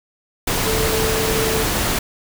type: tone in noise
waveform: sine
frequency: 442.2 Hz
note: A4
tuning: 9 cents sharp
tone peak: -21 dBFS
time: 0.66-1.64 s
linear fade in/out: 5 ms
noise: pink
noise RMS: -20 dBFS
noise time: 0.47-1.99 s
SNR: -4 dB
effects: none